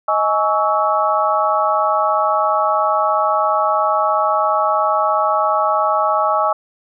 sine tone cluster, 627 / 838 / 1123 / 1306 Hz, D#5 / G#5 / C#6 / E6, +13 / +15 / +22 / -17 cents, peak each -19 dBFS, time 0.08-6.53 s, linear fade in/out 5 ms, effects none

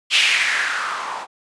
violet noise with low-pass filter sweep, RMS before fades -20 dBFS, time 0.1-1.27 s, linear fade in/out 50 ms, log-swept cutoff 3000 to 850 Hz, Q 3.6, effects resampled to 22050 Hz

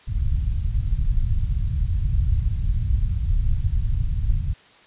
pink low-pass noise, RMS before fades -21 dBFS, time 0.07-4.54 s, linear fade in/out 20 ms, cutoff 110 Hz, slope 24 dB/octave, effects white hiss -51 dBFS RMS until 4.86 s + resampled to 8000 Hz

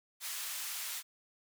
white band-pass noise, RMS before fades -40 dBFS, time 0.2-1.03 s, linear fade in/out 50 ms, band 1200 to 16000 Hz, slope 12 dB/octave, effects none

